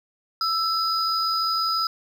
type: tone pair together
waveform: triangle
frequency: 1318.5 / 4973 Hz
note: E6 / D#8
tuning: 0 / -2 cents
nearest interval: octave + major seventh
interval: 2298 cents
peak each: -22 / -23 dBFS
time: 0.41-1.87 s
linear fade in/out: 2 ms
effects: none